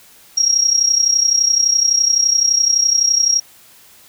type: tone with amplitude modulation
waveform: sine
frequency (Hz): 5610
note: F8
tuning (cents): +7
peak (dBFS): -8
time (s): 0.37-3.4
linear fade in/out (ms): 10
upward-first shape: sine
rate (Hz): 31.8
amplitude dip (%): 75
effects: white hiss -46 dBFS RMS until 4.08 s